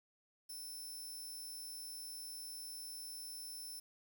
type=tone; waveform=15% pulse; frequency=5320 Hz; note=E8; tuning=15 cents sharp; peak=-40 dBFS; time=0.49-3.8 s; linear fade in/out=10 ms; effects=11-bit